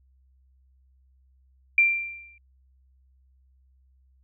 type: tone with exponential decay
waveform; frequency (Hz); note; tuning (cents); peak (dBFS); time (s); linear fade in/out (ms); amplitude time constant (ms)
sine; 2365; D7; +12; -13; 1.78-2.38; 2; 130
effects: added 65 Hz sine -58 dBFS peak until 4.23 s